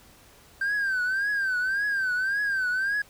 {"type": "tone with vibrato", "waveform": "triangle", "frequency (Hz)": 1568, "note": "G6", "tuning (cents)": 0, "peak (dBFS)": -21, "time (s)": [0.61, 3.02], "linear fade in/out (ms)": 5, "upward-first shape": "triangle", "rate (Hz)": 1.8, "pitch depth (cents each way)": 130, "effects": ["tanh soft clip ceiling -18 dBFS", "pink hiss -54 dBFS RMS until 3.09 s"]}